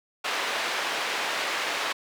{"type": "band-pass noise", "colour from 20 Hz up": "white", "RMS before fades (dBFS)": -29, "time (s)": [0.24, 1.93], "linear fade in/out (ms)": 10, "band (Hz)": [460, 2800], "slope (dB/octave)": 12, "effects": []}